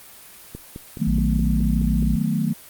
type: click train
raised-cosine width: 3 ms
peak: -20 dBFS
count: 8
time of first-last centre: 0.55-2.027 s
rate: 4.74 Hz
type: chord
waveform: sine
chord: B dominant seventh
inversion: first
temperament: equal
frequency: 155.56 / 185 / 220 / 246.9 Hz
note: D#3 / F#3 / A3 / B3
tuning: 0 / 0 / 0 / 0 cents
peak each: -24 / -25 / -23 / -29 dBFS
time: 0.99-2.54 s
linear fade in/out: 20 ms
type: tone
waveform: sine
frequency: 57.4 Hz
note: A#1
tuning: 26 cents flat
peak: -20 dBFS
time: 1.07-2.16 s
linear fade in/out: 5 ms
effects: white hiss -44 dBFS RMS until 2.69 s + Opus 32 kbps